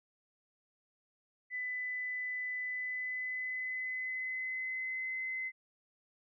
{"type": "tone with pitch glide", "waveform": "sine", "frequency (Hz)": [2000, 2048], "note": ["B6", "C7"], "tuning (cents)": [21, -38], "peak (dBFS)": -35, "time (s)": [1.5, 5.52], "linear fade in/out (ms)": 50, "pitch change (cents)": 41, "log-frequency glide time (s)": [2.62, 5.18], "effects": []}